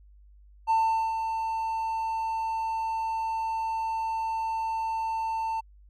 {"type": "tone with ADSR envelope", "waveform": "triangle", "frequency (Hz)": 895, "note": "A5", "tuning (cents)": 29, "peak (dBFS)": -17, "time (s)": [0.67, 5.61], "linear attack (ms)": 35, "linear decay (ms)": 420, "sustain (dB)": -8, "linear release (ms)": 15, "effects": ["tanh soft clip ceiling -14 dBFS", "added 50 Hz sine -51 dBFS peak until 5.89 s"]}